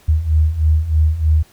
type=beating tone pair; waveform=sine; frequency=76 / 79.2 Hz; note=D#2 / D#2; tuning=-40 / +31 cents; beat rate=3.2 Hz; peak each=-17 / -13 dBFS; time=0.08-1.43 s; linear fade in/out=10 ms; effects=pink hiss -50 dBFS RMS until 1.52 s